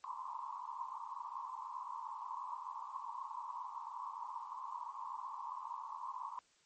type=band-pass noise; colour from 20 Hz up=pink; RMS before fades=-45 dBFS; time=0.04-6.39 s; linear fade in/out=0 ms; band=920 to 1100 Hz; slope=96 dB/octave; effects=white hiss -71 dBFS RMS until 6.65 s + MP3 32 kbps